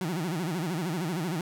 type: tone with vibrato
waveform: 30% pulse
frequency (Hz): 169.8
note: F3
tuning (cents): -48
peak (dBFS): -26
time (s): 0.01-1.41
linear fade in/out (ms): 2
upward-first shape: sine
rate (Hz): 13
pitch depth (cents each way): 200
effects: none